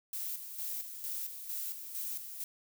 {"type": "noise with tremolo", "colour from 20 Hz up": "violet", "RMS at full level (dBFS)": -38, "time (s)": [0.13, 2.44], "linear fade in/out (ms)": 2, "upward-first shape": "square", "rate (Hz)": 2.2, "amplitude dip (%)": 55, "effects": []}